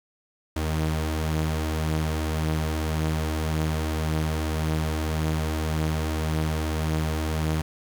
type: tone pair together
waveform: sawtooth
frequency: 78.68 / 155.56 Hz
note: D#2 / D#3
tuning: +20 / 0 cents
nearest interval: octave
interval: 1180 cents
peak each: -21 / -26 dBFS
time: 0.56-7.62 s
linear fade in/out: 5 ms
effects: 8-bit